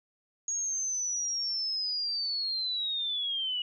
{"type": "linear sweep", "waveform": "sine", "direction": "down", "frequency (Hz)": [6645, 2900], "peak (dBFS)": -29, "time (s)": [0.48, 3.62], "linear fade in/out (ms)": 2, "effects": []}